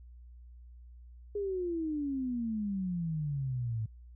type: exponential sweep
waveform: sine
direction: down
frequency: 415.3 to 107.4 Hz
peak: -31 dBFS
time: 1.35-3.86 s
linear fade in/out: 5 ms
effects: added 60 Hz sine -49 dBFS peak until 4.15 s